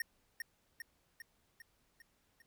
square tone with echo, 1843 Hz, A#6, 20 cents flat, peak -35 dBFS, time 0-0.02 s, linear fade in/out 2 ms, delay 400 ms, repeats 6, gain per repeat -4 dB, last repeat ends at 2.42 s, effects pink hiss -75 dBFS RMS until 2.46 s

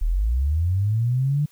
sine linear sweep, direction up, 35.08 to 150.7 Hz, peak -18 dBFS, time 0.01-1.46 s, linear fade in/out 10 ms, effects white hiss -58 dBFS RMS until 1.51 s

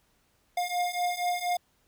square beating tone pair, 708 / 712.2 Hz, F5 / F5, +23 / +34 cents, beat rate 4.2 Hz, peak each -32 / -30 dBFS, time 0.57-1.57 s, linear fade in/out 5 ms, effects pink hiss -69 dBFS RMS until 1.87 s

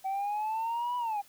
sine linear two-way sweep, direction up then down, 761 to 987.8 to 792 Hz, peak -27 dBFS, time 0.04-1.22 s, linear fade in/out 20 ms, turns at 0.97 s, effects tanh soft clip ceiling -28 dBFS + white hiss -59 dBFS RMS until 1.28 s

